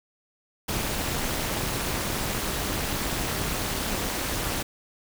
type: noise with amplitude modulation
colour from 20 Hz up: pink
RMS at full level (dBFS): -25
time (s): 0.68-4.63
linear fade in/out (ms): 10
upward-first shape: sine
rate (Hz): 226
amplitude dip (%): 80
effects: none